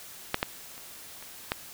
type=clicks; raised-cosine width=0.3 ms; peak=-8 / -9 / -30 / -29 / -10 dBFS; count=5; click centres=0.344 / 0.429 / 0.779 / 1.226 / 1.519 s; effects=white hiss -46 dBFS RMS until 1.73 s